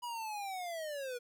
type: linear sweep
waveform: square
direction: down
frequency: 978 to 475.2 Hz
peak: -39 dBFS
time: 0.02-1.19 s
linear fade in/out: 20 ms
effects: 12-bit